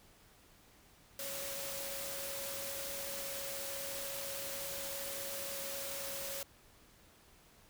sine tone in noise, 553 Hz, C#5, 4 cents flat, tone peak -46 dBFS, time 1.19-6.43 s, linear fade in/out 2 ms, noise white, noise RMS -42 dBFS, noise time 1.19-6.43 s, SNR -7 dB, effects pink hiss -63 dBFS RMS until 7.69 s

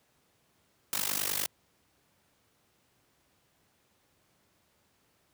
white noise with amplitude modulation, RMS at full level -28 dBFS, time 0.93-1.46 s, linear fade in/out 0 ms, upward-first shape sine, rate 49.8 Hz, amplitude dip 90%, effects pink hiss -70 dBFS RMS until 5.33 s + high-pass 80 Hz 12 dB/octave

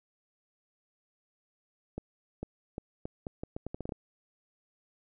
accelerating click train, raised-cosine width 2 ms, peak -23 dBFS, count 13, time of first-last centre 1.98-3.922 s, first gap 450 ms, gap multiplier 0.78, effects none

